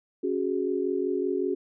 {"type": "chord", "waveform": "sine", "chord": "C# suspended fourth", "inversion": "none", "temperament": "equal", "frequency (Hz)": [277.2, 370, 415.3], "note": ["C#4", "F#4", "G#4"], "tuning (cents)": [0, 0, 0], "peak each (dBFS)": [-31, -27, -30], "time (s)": [0.23, 1.55], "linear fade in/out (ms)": 10, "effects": []}